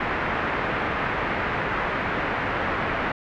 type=low-pass noise; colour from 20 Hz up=white; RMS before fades=-26 dBFS; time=0-3.12 s; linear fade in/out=5 ms; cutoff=2000 Hz; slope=24 dB/octave; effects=none